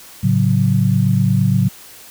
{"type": "chord", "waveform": "sine", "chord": "F# minor", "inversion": "first", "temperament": "equal", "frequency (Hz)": [110, 138.59, 185], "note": ["A2", "C#3", "F#3"], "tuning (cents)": [0, 0, 0], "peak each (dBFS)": -16, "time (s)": [0.23, 1.69], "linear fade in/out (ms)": 10, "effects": ["white hiss -40 dBFS RMS until 2.1 s"]}